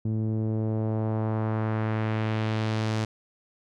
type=tone with low-pass filter sweep; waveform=sawtooth; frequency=109.6 Hz; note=A2; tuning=6 cents flat; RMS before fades=-27 dBFS; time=0.05-3.05 s; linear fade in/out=5 ms; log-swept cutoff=260 to 6300 Hz; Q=1.1; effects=none